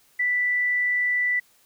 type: tone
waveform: sine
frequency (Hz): 1975.5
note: B6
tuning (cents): 0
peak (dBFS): -20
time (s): 0.19-1.4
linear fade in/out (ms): 10
effects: white hiss -60 dBFS RMS until 1.65 s